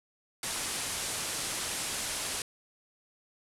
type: low-pass noise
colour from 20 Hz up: white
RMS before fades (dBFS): -35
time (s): 0.43-2.42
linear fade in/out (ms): 2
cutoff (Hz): 11000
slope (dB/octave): 48
effects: none